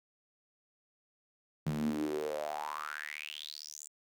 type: tone with high-pass filter sweep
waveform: sawtooth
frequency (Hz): 75.3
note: D2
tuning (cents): +44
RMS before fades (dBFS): -38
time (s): 1.66-3.88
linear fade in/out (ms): 5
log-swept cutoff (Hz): 160 to 7800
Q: 8.1
effects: none